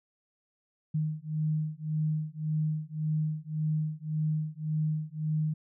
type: beating tone pair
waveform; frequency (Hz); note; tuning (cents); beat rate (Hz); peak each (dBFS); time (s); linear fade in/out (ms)
sine; 153.8 / 155.6; D#3 / D#3; -20 / 0; 1.8; -31 / -31; 0.94-5.54; 10
effects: none